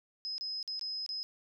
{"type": "tone with dropouts", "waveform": "sine", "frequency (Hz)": 5080, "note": "D#8", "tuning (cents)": 35, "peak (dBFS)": -35, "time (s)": [0.25, 1.23], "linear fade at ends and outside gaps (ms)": 0, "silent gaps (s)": [[0.381, 0.41], [0.628, 0.677], [0.794, 0.812], [1.063, 1.091]], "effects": []}